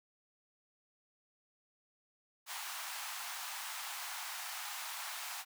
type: high-pass noise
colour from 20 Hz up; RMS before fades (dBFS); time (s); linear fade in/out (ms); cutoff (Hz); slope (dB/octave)
pink; -43; 2.46-5.45; 50; 760; 48
effects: none